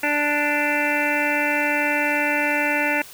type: harmonic tone with a mistuned harmonic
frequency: 293.7 Hz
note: D4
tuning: in tune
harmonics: 1 / 2 / 3 / 5 / 6 / 7 / 8 / 9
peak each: -27 / -27 / -27 / -27 / -27 / -27 / -27 / -27 dBFS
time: 0.03-3.02 s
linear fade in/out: 5 ms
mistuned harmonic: 9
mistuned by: +23 cents
effects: white hiss -42 dBFS RMS until 3.13 s